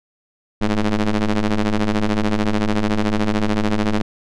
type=ring-modulated tone; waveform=sawtooth; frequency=104.2 Hz; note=G#2; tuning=6 cents sharp; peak=-9 dBFS; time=0.61-4.02 s; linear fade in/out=5 ms; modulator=111 Hz; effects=low-pass 5000 Hz 12 dB/octave